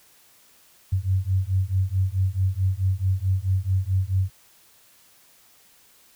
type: beating tone pair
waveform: sine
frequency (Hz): 92.5 / 97.1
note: F#2 / G2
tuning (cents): 0 / -16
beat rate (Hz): 4.6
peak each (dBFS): -23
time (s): 0.92-4.3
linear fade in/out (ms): 10
effects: white hiss -56 dBFS RMS until 6.15 s